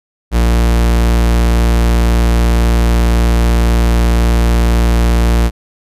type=tone; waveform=45% pulse; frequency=58.1 Hz; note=A#1; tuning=5 cents flat; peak=-8 dBFS; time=0.31-5.51 s; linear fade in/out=50 ms; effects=resampled to 32000 Hz